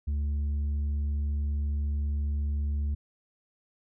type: tone with tanh clipping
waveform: sine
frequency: 72.7 Hz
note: D2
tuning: 17 cents flat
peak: -27 dBFS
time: 0.07-2.95 s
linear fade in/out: 10 ms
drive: 4 dB
effects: none